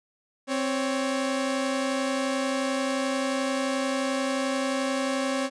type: tone pair together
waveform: sawtooth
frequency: 263.3 / 558 Hz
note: C4 / C#5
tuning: +11 / +11 cents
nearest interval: octave + minor second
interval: 1300 cents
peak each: -23 / -25 dBFS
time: 0.47-5.5 s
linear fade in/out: 50 ms
effects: resampled to 22050 Hz